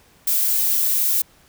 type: noise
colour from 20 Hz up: violet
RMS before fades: -19 dBFS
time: 0.27-1.22 s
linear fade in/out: 5 ms
effects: pink hiss -54 dBFS RMS until 1.48 s